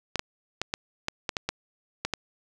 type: clicks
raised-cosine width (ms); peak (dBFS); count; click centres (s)
0.2; -10; 10; 0.157 / 0.194 / 0.616 / 0.739 / 1.084 / 1.292 / 1.368 / 1.49 / 2.05 / 2.137
effects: none